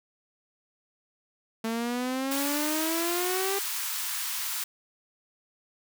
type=exponential sweep; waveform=sawtooth; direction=up; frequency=222.9 to 399 Hz; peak=-24 dBFS; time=1.64-3.59 s; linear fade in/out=5 ms
type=high-pass noise; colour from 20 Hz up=white; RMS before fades=-32 dBFS; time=2.31-4.64 s; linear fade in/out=5 ms; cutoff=870 Hz; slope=48 dB/octave
effects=none